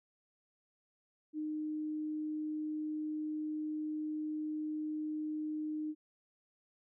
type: tone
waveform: sine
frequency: 306.7 Hz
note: D#4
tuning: 25 cents flat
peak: -35 dBFS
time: 1.33-5.95 s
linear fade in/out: 50 ms
effects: none